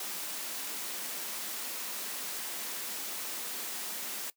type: high-pass noise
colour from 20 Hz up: white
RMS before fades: -38 dBFS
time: 0-4.3 s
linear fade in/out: 2 ms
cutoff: 180 Hz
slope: 48 dB/octave
effects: noise-tail reverb RT60 0.1 s tail -19 dB re dry